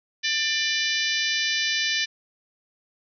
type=harmonic tone with a mistuned harmonic; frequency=594 Hz; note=D5; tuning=20 cents sharp; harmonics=3 / 4 / 5 / 6 / 7 / 8 / 9 / 10; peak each=-28 / -29 / -30 / -31 / -31 / -32 / -33 / -33 dBFS; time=0.23-2.06 s; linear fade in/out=20 ms; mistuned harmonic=7; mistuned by=-50 cents; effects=none